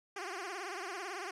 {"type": "tone with vibrato", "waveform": "10% pulse", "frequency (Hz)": 374.5, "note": "F#4", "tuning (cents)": 21, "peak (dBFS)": -31, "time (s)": [0.16, 1.31], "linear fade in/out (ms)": 5, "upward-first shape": "triangle", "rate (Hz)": 18, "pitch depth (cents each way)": 180, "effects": ["low-pass 8000 Hz 12 dB/octave"]}